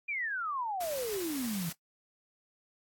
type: exponential sweep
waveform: sine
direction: down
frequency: 2448 to 157.7 Hz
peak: -32 dBFS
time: 0.08-1.7 s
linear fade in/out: 10 ms
type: noise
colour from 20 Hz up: white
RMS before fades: -41 dBFS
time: 0.8-1.73 s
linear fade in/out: 10 ms
effects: noise-tail reverb RT60 0.1 s tail -19 dB re dry + AAC 64 kbps